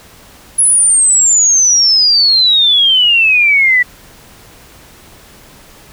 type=exponential sweep; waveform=sine; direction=down; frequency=10548 to 1943 Hz; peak=-6 dBFS; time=0.58-3.83 s; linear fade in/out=10 ms; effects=pink hiss -40 dBFS RMS until 5.92 s